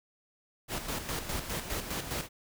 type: noise with tremolo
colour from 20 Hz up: pink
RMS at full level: -34 dBFS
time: 0.68-2.29 s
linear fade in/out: 50 ms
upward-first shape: square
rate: 4.9 Hz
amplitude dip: 55%
effects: none